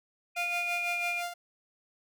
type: tone with pitch glide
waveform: sine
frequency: 2454 to 2415 Hz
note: D#7 to D7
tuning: -25 to +48 cents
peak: -30 dBFS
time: 0.35-1.23 s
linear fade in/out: 50 ms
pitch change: -27 cents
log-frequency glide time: 0.52-1.02 s
type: tone with tremolo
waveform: sawtooth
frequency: 698.5 Hz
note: F5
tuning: in tune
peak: -28 dBFS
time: 0.36-1.34 s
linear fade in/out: 10 ms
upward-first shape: sine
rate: 6 Hz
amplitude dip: 60%
effects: none